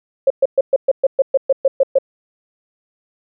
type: tone bursts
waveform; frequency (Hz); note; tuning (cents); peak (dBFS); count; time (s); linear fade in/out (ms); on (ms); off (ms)
sine; 540; C#5; -45; -8; 12; 0.27-1.986; 5; 33; 120
effects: none